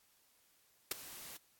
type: noise with ADSR envelope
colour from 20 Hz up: white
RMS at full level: -33 dBFS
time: 0.91-1.37 s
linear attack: 5 ms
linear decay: 13 ms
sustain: -17 dB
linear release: 4 ms
effects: white hiss -71 dBFS RMS until 1.59 s + AAC 64 kbps